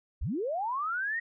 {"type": "linear sweep", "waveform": "sine", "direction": "up", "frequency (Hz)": [31.64, 1903], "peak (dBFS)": -29, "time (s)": [0.21, 1.2], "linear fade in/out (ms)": 10, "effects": []}